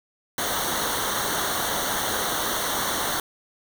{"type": "noise with comb filter", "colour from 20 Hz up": "pink", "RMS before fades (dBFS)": -26, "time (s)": [0.38, 3.2], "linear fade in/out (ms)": 2, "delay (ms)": 0.4, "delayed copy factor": -0.85, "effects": []}